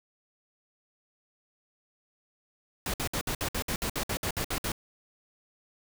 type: noise bursts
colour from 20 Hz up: pink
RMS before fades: -31 dBFS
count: 14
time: 2.86-4.719 s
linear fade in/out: 2 ms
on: 78 ms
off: 59 ms
effects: none